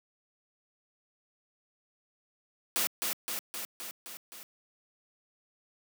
white noise with echo, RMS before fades -29 dBFS, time 2.76-2.87 s, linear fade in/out 0 ms, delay 260 ms, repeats 6, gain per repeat -3 dB, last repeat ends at 4.43 s, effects high-pass 200 Hz 12 dB/octave

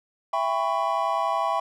triangle chord, C# half-diminished seventh, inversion first, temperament just, 665.2 / 798.3 / 997.9 / 1108.7 Hz, E5 / G5 / B5 / C#6, +16 / +31 / +18 / 0 cents, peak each -26 dBFS, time 0.33-1.6 s, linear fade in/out 5 ms, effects none

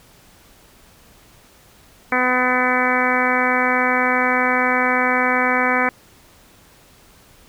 harmonic tone, 251.8 Hz, B3, 34 cents sharp, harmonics 1 / 2 / 3 / 4 / 5 / 6 / 7 / 8 / 9, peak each -24 / -24 / -24 / -24 / -24 / -24 / -24 / -24 / -24 dBFS, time 2.12-5.89 s, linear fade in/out 2 ms, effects pink hiss -50 dBFS RMS until 7.48 s

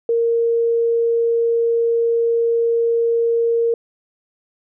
sine tone, 464.1 Hz, A#4, 8 cents flat, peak -14 dBFS, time 0.09-3.74 s, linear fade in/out 2 ms, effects none

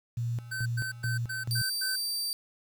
sine tone with tremolo, 118.3 Hz, A#2, 26 cents sharp, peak -28 dBFS, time 0.17-1.62 s, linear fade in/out 5 ms, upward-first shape square, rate 2.3 Hz, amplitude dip 80%
square tone bursts, 1536 Hz, G6, 36 cents flat, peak -33 dBFS, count 6, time 0.51-1.96 s, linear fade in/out 10 ms, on 150 ms, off 110 ms
sawtooth tone, 4659 Hz, D8, 15 cents flat, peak -27 dBFS, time 1.51-2.33 s, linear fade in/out 0 ms
effects 9-bit

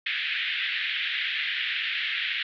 pink band-pass noise, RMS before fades -29 dBFS, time 0.06-2.43 s, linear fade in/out 5 ms, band 1700 to 3600 Hz, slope 48 dB/octave, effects none

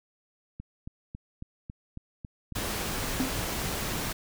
click train, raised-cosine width 5 ms, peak -26 dBFS, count 8, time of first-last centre 0.6-2.523 s, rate 3.64 Hz
pink noise, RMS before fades -32 dBFS, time 2.55-4.13 s, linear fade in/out 10 ms
triangle tone with exponential decay, 260.1 Hz, C4, 10 cents flat, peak -20 dBFS, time 3.2-3.39 s, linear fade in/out 1 ms, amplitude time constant 41 ms
effects none

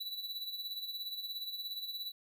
square tone with tremolo, 3951 Hz, B7, in tune, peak -37 dBFS, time 0-2.12 s, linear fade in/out 10 ms, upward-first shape sine, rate 17 Hz, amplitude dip 60%, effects 13-bit

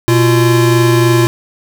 square tone pair together, 121.9 / 342.4 Hz, B2 / F4, -22 / -34 cents, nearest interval octave + tritone, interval 1788 cents, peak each -11 dBFS, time 0.08-1.27 s, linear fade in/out 0 ms, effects none

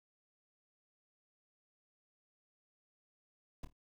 brown noise with echo, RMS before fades -41 dBFS, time 3.63-3.65 s, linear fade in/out 5 ms, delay 26 ms, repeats 3, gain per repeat -11 dB, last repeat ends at 3.728 s, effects none

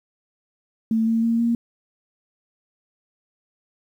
sine tone with pitch steps, 223.5 / 226.9 / 230.3 / 233.8 Hz, A3 / A#3 / A#3 / A#3, +27 / -47 / -21 / +5 cents, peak -17 dBFS, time 0.91-1.55 s, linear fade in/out 2 ms, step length 160 ms, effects 9-bit

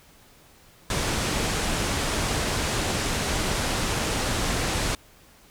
pink low-pass noise, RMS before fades -26 dBFS, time 0.9-4.95 s, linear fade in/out 2 ms, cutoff 9700 Hz, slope 24 dB/octave, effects pink hiss -54 dBFS RMS until 5.5 s

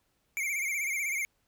square tone with vibrato, 2229 Hz, C#7, 9 cents sharp, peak -30 dBFS, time 0.37-1.25 s, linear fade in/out 0 ms, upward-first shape sine, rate 16 Hz, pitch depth 100 cents each way, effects pink hiss -74 dBFS RMS until 1.47 s

